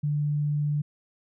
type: tone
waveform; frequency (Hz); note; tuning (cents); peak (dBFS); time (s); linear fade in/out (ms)
sine; 147.5; D3; +8; -23; 0.03-0.82; 10
effects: none